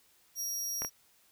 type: tone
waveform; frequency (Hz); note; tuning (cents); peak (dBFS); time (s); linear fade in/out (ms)
sawtooth; 5660; F8; +22; -31; 0.35-0.9; 50
type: clicks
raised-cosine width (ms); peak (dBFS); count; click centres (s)
0.5; -23; 2; 0.82 / 0.848
effects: white hiss -66 dBFS RMS until 1.31 s